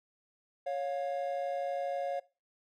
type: tone pair together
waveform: triangle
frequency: 554.4 / 706.5 Hz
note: C#5 / F5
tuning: 0 / +20 cents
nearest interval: major third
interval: 420 cents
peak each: -32 / -34 dBFS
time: 0.66-2.2 s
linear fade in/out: 10 ms
effects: noise-tail reverb RT60 0.3 s tail -20 dB re dry